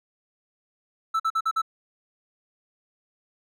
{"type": "tone bursts", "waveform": "triangle", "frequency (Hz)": 1318.5, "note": "E6", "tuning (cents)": 0, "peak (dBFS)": -19, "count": 5, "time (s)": [1.14, 1.618], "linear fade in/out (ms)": 10, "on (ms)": 58, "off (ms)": 47, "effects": []}